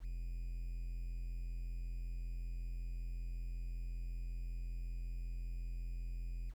triangle tone with quantisation, 42.66 Hz, F1, 40 cents flat, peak -37 dBFS, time 0-6.54 s, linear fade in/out 50 ms, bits 11, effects none

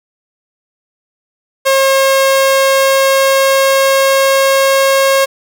sawtooth tone with pitch glide, 539 to 542.4 Hz, C#5 to C#5, -49 to -38 cents, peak -4 dBFS, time 1.65-5.26 s, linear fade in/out 20 ms, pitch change +11 cents, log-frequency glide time 1.76-4.8 s, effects none

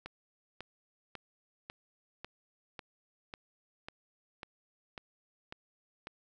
click train, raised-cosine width 0.3 ms, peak -26 dBFS, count 12, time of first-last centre 0.06-6.071 s, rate 1.83 Hz, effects none

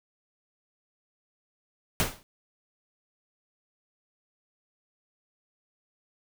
pink noise with exponential decay, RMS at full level -22 dBFS, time 2-2.23 s, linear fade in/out 0 ms, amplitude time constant 49 ms, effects none

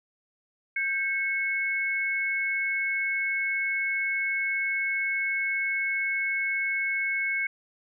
sine tone pair together, 1583 / 2198 Hz, G6 / C#7, +17 / -15 cents, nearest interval tritone, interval 568 cents, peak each -31 / -26 dBFS, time 0.76-7.47 s, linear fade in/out 5 ms, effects none

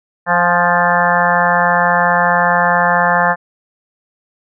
harmonic tone with a mistuned harmonic, 175.4 Hz, F3, 8 cents sharp, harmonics 1 / 3 / 4 / 5 / 6 / 7 / 8 / 9 / 10, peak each -22 / -20 / -17 / -17 / -18 / -22 / -22 / -20 / -17 dBFS, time 0.26-3.36 s, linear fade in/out 50 ms, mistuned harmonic 5, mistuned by -31 cents, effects none

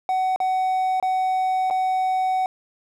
triangle tone with dropouts, 750 Hz, F#5, 23 cents sharp, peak -17 dBFS, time 0.09-2.46 s, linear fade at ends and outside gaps 1 ms, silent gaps 0.361-0.402 / 1-1.026 / 1.701-1.708 s, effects none

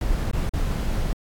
brown noise with dropouts, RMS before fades -23 dBFS, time 0.01-1.13 s, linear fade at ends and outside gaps 2 ms, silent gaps 0.313-0.332 / 0.493-0.536 s, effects AAC 64 kbps

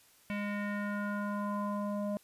square tone with low-pass filter sweep, 205 Hz, G#3, 22 cents flat, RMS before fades -35 dBFS, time 0.3-2.17 s, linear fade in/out 0 ms, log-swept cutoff 2400 to 720 Hz, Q 3.7, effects white hiss -63 dBFS RMS until 2.23 s + resampled to 32000 Hz

